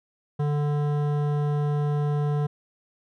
triangle tone with hard clipping, 146.83 Hz, D3, in tune, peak -24 dBFS, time 0.39-2.47 s, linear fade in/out 10 ms, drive 18 dB, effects none

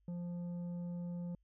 sine tone with tanh clipping, 174.61 Hz, F3, in tune, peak -40 dBFS, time 0.08-1.35 s, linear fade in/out 2 ms, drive 7 dB, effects added 50 Hz sine -70 dBFS peak until 1.43 s

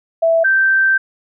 sine tone pair in turn, 659.3 / 1561.3 Hz, E5 / G6, 0 / -7 cents, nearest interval octave + minor third, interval 1493 cents, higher second, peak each -10 dBFS, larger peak neither, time 0.22-0.44 / 0.44-0.98 s, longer second, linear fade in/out 10 ms, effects none

